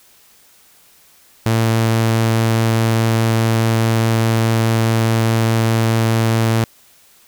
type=tone; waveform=sawtooth; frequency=113.1 Hz; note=A2; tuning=48 cents sharp; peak=-9 dBFS; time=1.46-6.64 s; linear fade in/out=0 ms; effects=white hiss -50 dBFS RMS until 7.27 s